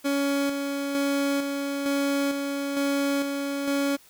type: tone with tremolo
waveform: 30% pulse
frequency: 280.2 Hz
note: C#4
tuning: 19 cents sharp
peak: -20 dBFS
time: 0.04-3.97 s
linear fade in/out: 20 ms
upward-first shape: square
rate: 1.1 Hz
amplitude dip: 40%
effects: white hiss -55 dBFS RMS until 4.09 s